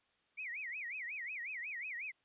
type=tone with vibrato; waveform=sine; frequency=2187 Hz; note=C#7; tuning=24 cents flat; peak=-40 dBFS; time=0.37-2.12 s; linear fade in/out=20 ms; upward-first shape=sine; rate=5.5 Hz; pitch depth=280 cents each way; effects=white hiss -75 dBFS RMS until 2.24 s + resampled to 8000 Hz